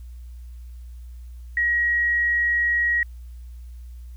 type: tone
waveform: sine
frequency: 1900 Hz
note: A#6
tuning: 33 cents sharp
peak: -18 dBFS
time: 1.57-3.03 s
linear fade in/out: 2 ms
effects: added 60 Hz sine -36 dBFS peak until 4.16 s + white hiss -63 dBFS RMS until 4.16 s